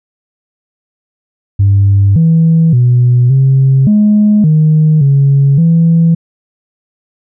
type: tone with pitch steps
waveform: sine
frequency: 99.3 / 163.3 / 123.1 / 134.2 / 209.9 / 155.2 / 139 / 165.8 Hz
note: G2 / E3 / B2 / C3 / G#3 / D#3 / C#3 / E3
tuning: +23 / -16 / -5 / +44 / +19 / -4 / +5 / +10 cents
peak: -3 dBFS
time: 1.59-6.15 s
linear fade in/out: 10 ms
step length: 570 ms
effects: tanh soft clip ceiling -1 dBFS